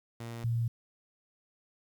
sawtooth / sine tone pair in turn, 116.54 / 116.54 Hz, A#2 / A#2, 0 / 0 cents, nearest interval unison, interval 0 cents, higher neither, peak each -35 / -27 dBFS, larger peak second, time 0.2-0.44 / 0.44-0.68 s, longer neither, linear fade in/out 5 ms, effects 10-bit

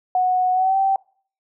sine tone with pitch glide, 736 to 775.7 Hz, F#5 to G5, -9 to -18 cents, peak -15 dBFS, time 0.15-0.96 s, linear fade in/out 2 ms, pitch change +91 cents, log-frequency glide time 0.53-0.77 s, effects noise-tail reverb RT60 0.5 s tail -25 dB re dry

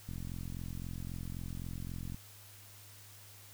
click train, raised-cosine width 5 ms, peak -30 dBFS, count 91, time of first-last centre 0.09-2.145 s, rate 43.8 Hz, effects added 101 Hz sine -57 dBFS peak until 3.53 s + white hiss -56 dBFS RMS until 3.53 s

